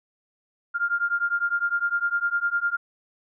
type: beating tone pair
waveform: sine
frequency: 1396.9 / 1406.8 Hz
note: F6 / F6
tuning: 0 / +12 cents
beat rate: 9.9 Hz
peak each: -25 dBFS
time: 0.74-2.77 s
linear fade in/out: 20 ms
effects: none